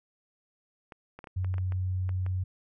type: clicks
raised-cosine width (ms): 0.5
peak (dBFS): -29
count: 10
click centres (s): 0.922 / 1.19 / 1.242 / 1.272 / 1.446 / 1.541 / 1.582 / 1.722 / 2.092 / 2.264
type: tone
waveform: sine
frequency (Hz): 92.5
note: F#2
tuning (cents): 0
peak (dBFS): -27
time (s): 1.36-2.44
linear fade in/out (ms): 10
effects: none